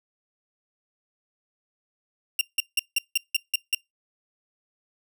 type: tone bursts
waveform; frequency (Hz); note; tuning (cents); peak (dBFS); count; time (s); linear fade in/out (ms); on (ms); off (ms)
sawtooth; 2779; F7; -9; -16; 8; 2.39-3.748; 2; 21; 170
effects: noise-tail reverb RT60 0.2 s tail -26 dB re dry